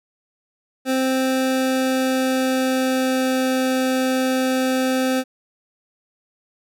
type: tone with pitch glide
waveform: 25% pulse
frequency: 261.6 to 259.3 Hz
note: C4 to C4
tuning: 0 to -15 cents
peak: -14 dBFS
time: 0.85-5.24 s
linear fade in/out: 50 ms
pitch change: -15 cents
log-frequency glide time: 1.18-3.49 s
effects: none